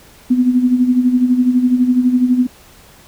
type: tone with tremolo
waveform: sine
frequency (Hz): 250.1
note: B3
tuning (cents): +22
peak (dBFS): -7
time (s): 0.3-2.47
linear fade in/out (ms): 10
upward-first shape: sine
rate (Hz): 12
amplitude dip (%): 65
effects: pink hiss -44 dBFS RMS until 3.07 s